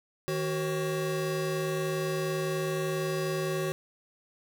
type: tone cluster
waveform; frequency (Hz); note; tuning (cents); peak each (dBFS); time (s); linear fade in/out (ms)
square; 157.7 / 376 / 543; D#3 / F#4 / C#5; +24 / +28 / -36; -34 / -32 / -36; 0.28-3.72; 0
effects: none